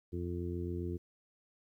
harmonic tone, 87.31 Hz, F2, in tune, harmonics 1 / 2 / 3 / 4 / 5, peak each -38 / -43 / -44 / -40 / -48 dBFS, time 0.12-0.98 s, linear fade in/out 20 ms, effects 12-bit

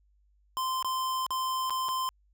square tone with dropouts, 1038 Hz, C6, 14 cents flat, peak -29 dBFS, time 0.57-2.09 s, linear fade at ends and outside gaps 0 ms, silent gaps 0.826-0.846 / 1.265-1.306 / 1.697-1.705 / 1.885-1.889 s, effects added 50 Hz sine -63 dBFS peak until 2.33 s

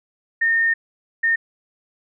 sine tone bursts at uneven times, 1828 Hz, A#6, 34 cents flat, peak -15 dBFS, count 2, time 0.41-0.74 / 1.23-1.36 s, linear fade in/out 10 ms, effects none

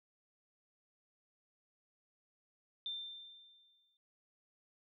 sine tone with exponential decay, 3579 Hz, A7, 29 cents sharp, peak -37 dBFS, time 2.86-3.97 s, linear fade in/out 1 ms, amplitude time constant 240 ms, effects noise-tail reverb RT60 0.2 s tail -19 dB re dry

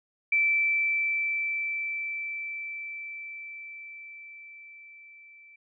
sine tone with level ramp, 2328 Hz, D7, 16 cents flat, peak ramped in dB -20 to -50 dBFS, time 0.32-5.56 s, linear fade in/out 5 ms, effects none

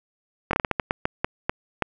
slowing click train, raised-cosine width 0.5 ms, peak -6 dBFS, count 12, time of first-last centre 0.51-1.823 s, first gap 22 ms, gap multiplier 1.31, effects none

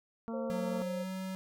harmonic tone, 228 Hz, A#3, 38 cents flat, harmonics 1 / 2 / 3 / 4 / 5 / 6, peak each -37 / -43 / -47 / -49 / -51 / -53 dBFS, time 0.28-0.82 s, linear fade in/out 0 ms
sine tone, 530 Hz, C5, 22 cents sharp, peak -36 dBFS, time 0.33-1.04 s, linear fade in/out 10 ms
square tone with pitch glide, 184.3 to 188.61 Hz, F#3 to F#3, -7 to +33 cents, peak -37 dBFS, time 0.5-1.35 s, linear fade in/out 0 ms, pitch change +40 cents, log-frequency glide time 0.65-1.23 s
effects none

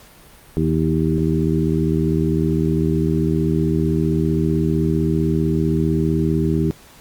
harmonic tone with a mistuned harmonic, 79.9 Hz, D#2, 47 cents sharp, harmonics 1 / 2 / 3 / 4 / 5, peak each -24 / -19 / -23 / -22 / -24 dBFS, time 0.57-6.71 s, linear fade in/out 0 ms, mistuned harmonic 5, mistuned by -19 cents, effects pink hiss -46 dBFS RMS until 7 s + Opus 48 kbps

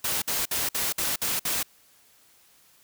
white noise bursts, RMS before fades -27 dBFS, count 7, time 0.04-1.63 s, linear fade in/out 5 ms, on 180 ms, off 55 ms, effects white hiss -59 dBFS RMS until 2.83 s

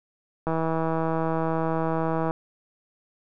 click train, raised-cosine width 1 ms, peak -13 dBFS, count 299, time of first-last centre 0.47-2.31 s, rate 162 Hz, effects none

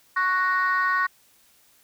sine chord, F# major, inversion second, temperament equal, 1108.7 / 1480 / 1864.7 Hz, C#6 / F#6 / A#6, 0 / 0 / 0 cents, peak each -22 / -24 / -24 dBFS, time 0.16-1.07 s, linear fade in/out 10 ms, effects tanh soft clip ceiling -14 dBFS + white hiss -59 dBFS RMS until 1.83 s

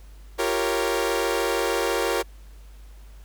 sawtooth chord, G half-diminished seventh, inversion third, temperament equal with one note detuned, 345.8 / 392 / 466.2 / 554.4 Hz, F4 / G4 / Bb4 / Db5, -17 / 0 / 0 / 0 cents, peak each -25 / -24 / -22 / -25 dBFS, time 0.38-2.23 s, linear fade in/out 20 ms, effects added 50 Hz sine -42 dBFS peak until 3.24 s + pink hiss -57 dBFS RMS until 3.24 s

